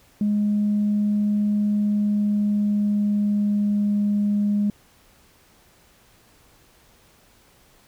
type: tone with pitch glide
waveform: sine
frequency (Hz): 207.7 to 205.7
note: G#3 to G#3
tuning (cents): 0 to -16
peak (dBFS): -17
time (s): 0.21-4.7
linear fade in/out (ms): 2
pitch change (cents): -16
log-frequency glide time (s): 1.68-3.98
effects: tanh soft clip ceiling -14 dBFS + pink hiss -56 dBFS RMS until 7.87 s